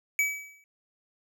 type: tone with exponential decay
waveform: square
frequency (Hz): 2285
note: D7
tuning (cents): -48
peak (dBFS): -21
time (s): 0.19-0.64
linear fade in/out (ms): 1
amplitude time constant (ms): 97
effects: none